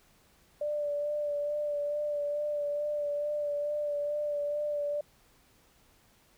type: tone with vibrato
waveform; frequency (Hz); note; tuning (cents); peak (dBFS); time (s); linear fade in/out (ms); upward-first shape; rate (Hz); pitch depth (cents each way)
sine; 587.3; D5; 0; -29; 0.61-5.01; 5; sine; 2.3; 22
effects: pink hiss -64 dBFS RMS until 6.37 s